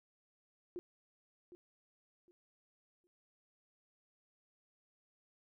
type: tone with echo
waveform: sine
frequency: 353.9 Hz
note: F4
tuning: 23 cents sharp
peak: -40 dBFS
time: 0.76-0.79 s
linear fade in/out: 0 ms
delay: 760 ms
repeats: 3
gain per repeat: -12 dB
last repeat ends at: 3.07 s
effects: none